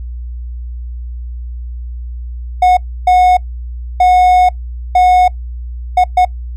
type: tone bursts at uneven times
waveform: triangle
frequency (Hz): 729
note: F#5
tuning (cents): -26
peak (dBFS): -3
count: 6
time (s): 2.62-2.77 / 3.07-3.37 / 4-4.49 / 4.95-5.28 / 5.97-6.04 / 6.17-6.25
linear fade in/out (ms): 5
effects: noise-tail reverb RT60 0.1 s tail -23 dB re dry + added 60 Hz sine -21 dBFS peak until 6.56 s